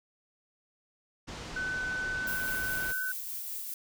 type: low-pass noise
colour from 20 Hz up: pink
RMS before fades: -42 dBFS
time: 1.27-2.93 s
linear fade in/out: 20 ms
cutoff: 6900 Hz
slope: 24 dB/octave
type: tone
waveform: sine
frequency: 1509 Hz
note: F#6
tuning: 34 cents sharp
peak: -31 dBFS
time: 1.56-3.12 s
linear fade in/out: 5 ms
type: noise with tremolo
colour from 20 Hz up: violet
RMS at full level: -37 dBFS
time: 2.27-3.74 s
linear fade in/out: 2 ms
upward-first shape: sine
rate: 4.9 Hz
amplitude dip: 25%
effects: none

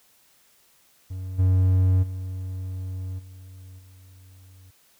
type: tone with level steps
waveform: triangle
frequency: 93 Hz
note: F#2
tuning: 9 cents sharp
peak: -28 / -14 / -27 / -39 / -45 dBFS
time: 1.1-4.71 s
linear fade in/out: 10 ms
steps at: 1.38 / 2.02 / 3.18 / 3.78 s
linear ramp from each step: 20 ms
effects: white hiss -60 dBFS RMS until 4.99 s

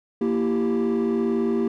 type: chord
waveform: triangle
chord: E diminished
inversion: second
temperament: equal with one note detuned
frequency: 233.1 / 334.2 / 392 Hz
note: Bb3 / E4 / G4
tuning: 0 / +24 / 0 cents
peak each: -20 / -24 / -21 dBFS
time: 0.21-1.68 s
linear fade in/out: 5 ms
effects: tanh soft clip ceiling -14 dBFS

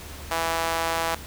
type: tone with high-pass filter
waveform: sawtooth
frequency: 164.81 Hz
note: E3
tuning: in tune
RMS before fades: -26 dBFS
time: 0.31-1.15 s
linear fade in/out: 5 ms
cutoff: 780 Hz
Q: 1.5
effects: added 73 Hz sine -41 dBFS peak until 1.26 s + pink hiss -41 dBFS RMS until 1.26 s

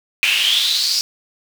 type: noise with high-pass filter sweep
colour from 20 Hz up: brown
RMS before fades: -17 dBFS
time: 0.23-1.01 s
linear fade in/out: 0 ms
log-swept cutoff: 2500 to 5100 Hz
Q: 7
effects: none

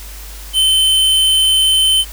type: tone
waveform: square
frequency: 3071 Hz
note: G7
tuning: 36 cents flat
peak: -10 dBFS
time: 0.53-2.05 s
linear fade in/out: 50 ms
effects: added 50 Hz sine -30 dBFS peak until 2.12 s + white hiss -35 dBFS RMS until 2.12 s

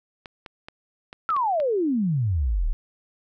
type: clicks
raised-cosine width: 0.3 ms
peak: -22 dBFS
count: 7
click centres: 0.258 / 0.462 / 0.685 / 1.129 / 1.303 / 1.365 / 1.601 s
type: exponential sweep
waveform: sine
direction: down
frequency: 1364 to 32.1 Hz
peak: -20 dBFS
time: 1.29-2.73 s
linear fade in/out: 0 ms
effects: none

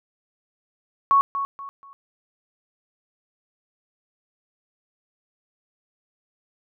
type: tone with echo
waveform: sine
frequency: 1108.7 Hz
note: C#6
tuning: in tune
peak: -13 dBFS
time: 1.11-1.21 s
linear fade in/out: 0 ms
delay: 240 ms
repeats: 3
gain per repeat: -10 dB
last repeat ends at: 1.93 s
effects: none

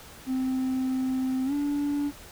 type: tone with pitch glide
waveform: triangle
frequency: 260 to 288.5 Hz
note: C4 to D4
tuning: -11 to -31 cents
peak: -22 dBFS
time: 0.26-2.12 s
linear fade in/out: 50 ms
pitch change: +180 cents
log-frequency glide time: 1.45-1.53 s
effects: tanh soft clip ceiling -18 dBFS + pink hiss -47 dBFS RMS until 2.31 s

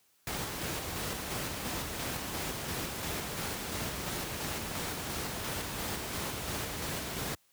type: noise with tremolo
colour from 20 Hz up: pink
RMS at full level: -35 dBFS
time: 0.27-7.35 s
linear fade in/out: 2 ms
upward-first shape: square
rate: 2.9 Hz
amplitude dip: 25%
effects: white hiss -69 dBFS RMS until 7.52 s + high-pass 60 Hz 12 dB/octave

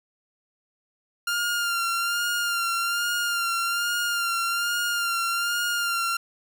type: tone with vibrato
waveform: sawtooth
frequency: 1396.9 Hz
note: F6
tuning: in tune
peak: -20 dBFS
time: 1.27-6.17 s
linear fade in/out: 5 ms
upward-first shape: sine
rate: 1.2 Hz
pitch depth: 34 cents each way
effects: none

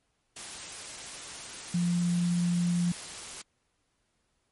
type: tone in noise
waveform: sine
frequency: 174.61 Hz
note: F3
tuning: in tune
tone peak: -24 dBFS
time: 1.74-2.92 s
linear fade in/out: 5 ms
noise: white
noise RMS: -41 dBFS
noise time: 0.36-3.42 s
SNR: +14 dB
effects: pink hiss -75 dBFS RMS until 4.51 s + MP3 48 kbps

